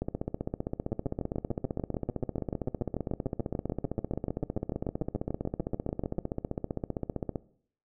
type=two click trains; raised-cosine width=2 ms; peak=-18 / -18 dBFS; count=114 / 37; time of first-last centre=0.02-7.358 / 0.92-6.183 s; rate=15.4 / 6.84 Hz; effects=noise-tail reverb RT60 0.6 s tail -19 dB re dry